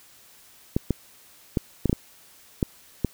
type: clicks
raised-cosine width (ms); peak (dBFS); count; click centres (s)
3; -8; 8; 0.765 / 0.907 / 1.572 / 1.857 / 1.896 / 1.929 / 2.628 / 3.047
effects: white hiss -53 dBFS RMS until 3.13 s